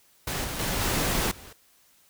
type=noise with level steps; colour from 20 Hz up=pink; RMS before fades=-30 / -33 / -28 / -26 / -46 dBFS; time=0.27-1.53 s; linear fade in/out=5 ms; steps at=0.44 / 0.59 / 0.81 / 1.31 s; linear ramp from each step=5 ms; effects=white hiss -61 dBFS RMS until 2.09 s